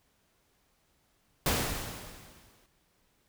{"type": "noise with exponential decay", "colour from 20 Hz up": "pink", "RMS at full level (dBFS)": -26, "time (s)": [1.46, 2.66], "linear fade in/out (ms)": 2, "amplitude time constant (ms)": 260, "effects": ["pink hiss -71 dBFS RMS until 3.28 s"]}